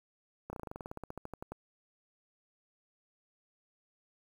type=slowing click train; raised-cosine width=1 ms; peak=-27 dBFS; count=19; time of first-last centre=0.5-1.52 s; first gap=30 ms; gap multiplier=1.07; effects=9-bit